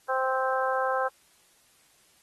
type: harmonic tone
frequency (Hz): 261.6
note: C4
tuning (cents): 0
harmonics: 2 / 3 / 4 / 5 / 6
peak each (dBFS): -28 / -30 / -31 / -32 / -33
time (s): 0.08-1.09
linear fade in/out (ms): 20
effects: white hiss -62 dBFS RMS until 2.22 s + AAC 32 kbps